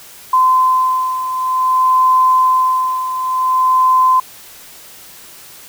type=beating tone pair; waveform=sine; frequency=1028 / 1028.54 Hz; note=C6 / C6; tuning=-31 / -30 cents; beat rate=0.54 Hz; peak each=-11 / -17 dBFS; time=0.33-4.2 s; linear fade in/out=5 ms; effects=white hiss -38 dBFS RMS until 5.68 s